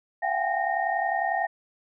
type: tone cluster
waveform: sine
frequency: 680 / 749 / 780 / 820 / 1847 Hz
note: F5 / F#5 / G5 / G#5 / A#6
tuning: -46 / +21 / -9 / -22 / -16 cents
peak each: -30 dBFS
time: 0.22-1.47 s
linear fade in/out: 10 ms
effects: none